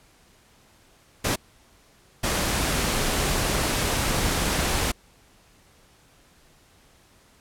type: noise bursts at uneven times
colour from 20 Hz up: pink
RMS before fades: -24 dBFS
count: 2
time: 1.24-1.36 / 2.23-4.92 s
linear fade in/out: 10 ms
effects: pink hiss -57 dBFS RMS until 7.4 s + low-pass 12000 Hz 12 dB/octave